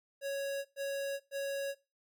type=tone bursts; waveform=square; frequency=554.4 Hz; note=C#5; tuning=in tune; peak=-35 dBFS; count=3; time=0.21-1.75 s; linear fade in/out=50 ms; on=440 ms; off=110 ms; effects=noise-tail reverb RT60 0.3 s tail -21 dB re dry